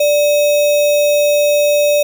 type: tone with sample-and-hold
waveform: sine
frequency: 587.3 Hz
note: D5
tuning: in tune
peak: -9 dBFS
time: 0-2.03 s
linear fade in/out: 5 ms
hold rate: 3150 Hz
effects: none